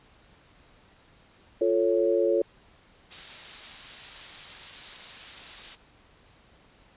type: chord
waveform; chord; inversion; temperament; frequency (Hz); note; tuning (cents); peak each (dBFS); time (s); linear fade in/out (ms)
sine; F augmented; none; equal; 349.2 / 440 / 554.4; F4 / A4 / C#5; 0 / 0 / 0; -25; 1.61-2.42; 5
type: noise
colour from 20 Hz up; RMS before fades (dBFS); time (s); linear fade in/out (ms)
blue; -35; 3.1-5.76; 20
effects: pink hiss -58 dBFS RMS until 6.96 s + resampled to 8000 Hz